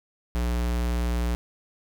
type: tone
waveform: square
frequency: 59.6 Hz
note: A#1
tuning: 39 cents sharp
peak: -24 dBFS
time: 0.35-1.35 s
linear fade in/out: 0 ms
effects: none